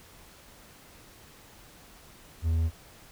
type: tone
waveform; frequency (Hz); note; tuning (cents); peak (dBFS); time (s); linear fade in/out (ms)
triangle; 81.6; E2; -17; -21; 2.42-2.71; 50
effects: pink hiss -53 dBFS RMS until 3.11 s